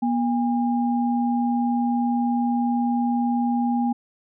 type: tone pair together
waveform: sine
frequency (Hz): 240.9 / 810.3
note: B3 / G#5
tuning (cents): -43 / -43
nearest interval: octave + major sixth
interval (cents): 2100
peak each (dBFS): -20 / -26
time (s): 0.02-3.93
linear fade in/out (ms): 10
effects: none